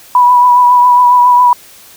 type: tone with vibrato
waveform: sine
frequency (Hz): 983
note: B5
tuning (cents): -8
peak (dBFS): -3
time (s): 0.15-1.53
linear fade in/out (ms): 2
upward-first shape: triangle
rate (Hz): 7.3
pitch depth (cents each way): 30
effects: white hiss -38 dBFS RMS until 1.96 s